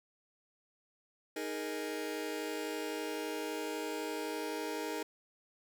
sawtooth chord, D# suspended fourth, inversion none, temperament just, 311.1 / 414.8 / 466.7 Hz, D#4 / G#4 / A#4, 0 / -2 / +2 cents, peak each -36 / -37 / -37 dBFS, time 1.36-5.03 s, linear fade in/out 5 ms, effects none

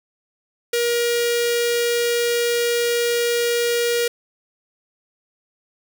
sawtooth tone with notch filter, 474.9 Hz, A#4, 32 cents sharp, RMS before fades -20 dBFS, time 0.73-4.08 s, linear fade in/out 5 ms, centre 970 Hz, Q 0.89, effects none

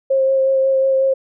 sine tone with vibrato, 534 Hz, C5, 35 cents sharp, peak -12 dBFS, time 0.1-1.14 s, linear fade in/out 10 ms, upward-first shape sine, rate 5.5 Hz, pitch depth 13 cents each way, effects none

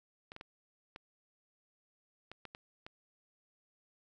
clicks, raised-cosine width 0.3 ms, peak -30 dBFS, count 8, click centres 0.319 / 0.364 / 0.411 / 0.961 / 2.316 / 2.453 / 2.549 / 2.865 s, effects none

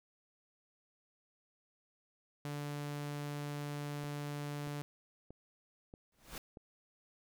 sawtooth tone, 145.7 Hz, D3, 13 cents flat, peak -35 dBFS, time 2.45-4.82 s, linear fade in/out 0 ms
click train, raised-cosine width 2 ms, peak -37 dBFS, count 5, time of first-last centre 4.04-6.572 s, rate 1.58 Hz
pink noise with exponential growth, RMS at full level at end -41 dBFS, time 6.12-6.38 s, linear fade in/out 2 ms, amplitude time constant 55 ms
effects none

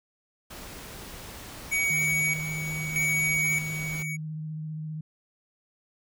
pink noise, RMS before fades -42 dBFS, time 0.5-4.03 s, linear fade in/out 10 ms
square tone with tremolo, 2251 Hz, C#7, 26 cents sharp, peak -24 dBFS, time 1.71-4.17 s, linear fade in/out 20 ms, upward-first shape square, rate 0.8 Hz, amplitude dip 65%
sine tone with vibrato, 155.56 Hz, D#3, in tune, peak -32 dBFS, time 1.9-5.01 s, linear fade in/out 5 ms, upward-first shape triangle, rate 15 Hz, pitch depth 23 cents each way
effects none

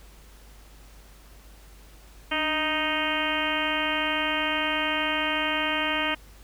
harmonic tone with a mistuned harmonic, 311.1 Hz, D#4, in tune, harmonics 1 / 2 / 3 / 4 / 5 / 6 / 7 / 8 / 9 / 10, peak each -33 / -33 / -33 / -33 / -33 / -33 / -33 / -33 / -33 / -33 dBFS, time 2.31-6.15 s, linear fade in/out 10 ms, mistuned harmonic 1, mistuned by -71 cents, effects added 50 Hz sine -48 dBFS peak until 6.43 s + pink hiss -54 dBFS RMS until 6.43 s

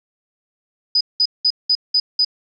sine tone bursts, 4978 Hz, D#8, in tune, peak -12 dBFS, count 6, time 0.95-2.248 s, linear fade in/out 5 ms, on 58 ms, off 190 ms, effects none

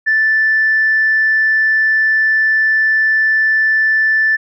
sine tone, 1760 Hz, A6, in tune, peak -9 dBFS, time 0.06-4.37 s, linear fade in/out 20 ms, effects tanh soft clip ceiling -5 dBFS

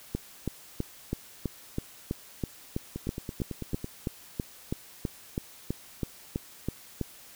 two click trains, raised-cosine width 3 ms, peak -16 / -21 dBFS, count 22 / 9, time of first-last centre 0.15-7.013 / 2.96-3.844 s, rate 3.06 / 9.05 Hz, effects white hiss -51 dBFS RMS until 7.35 s

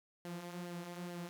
sawtooth tone with flanger, 174.8 Hz, F3, 2 cents sharp, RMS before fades -45 dBFS, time 0.25-1.29 s, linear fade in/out 0 ms, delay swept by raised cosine 0.8 to 6.5 ms, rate 2.3 Hz, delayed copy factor -0.5, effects none

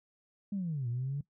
sine linear two-way sweep, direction down then up, 207.7 to 116.54 to 145.6 Hz, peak -31 dBFS, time 0.52-1.21 s, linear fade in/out 5 ms, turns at 0.88 s, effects noise-tail reverb RT60 0.1 s tail -19 dB re dry + tanh soft clip ceiling -27 dBFS

